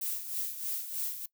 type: noise with tremolo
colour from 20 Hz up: violet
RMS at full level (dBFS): -33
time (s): 0.01-1.26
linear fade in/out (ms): 5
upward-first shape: sine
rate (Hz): 3.2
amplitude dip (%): 65
effects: noise-tail reverb RT60 0.1 s tail -21 dB re dry